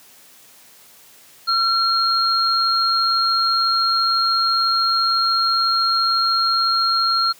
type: tone pair together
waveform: sine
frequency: 1357 / 4246 Hz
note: E6 / C8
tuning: +50 / +25 cents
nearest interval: octave + minor sixth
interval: 1975 cents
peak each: -18 dBFS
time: 1.47-7.33 s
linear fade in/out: 20 ms
effects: white hiss -48 dBFS RMS until 7.39 s + high-pass 100 Hz 12 dB/octave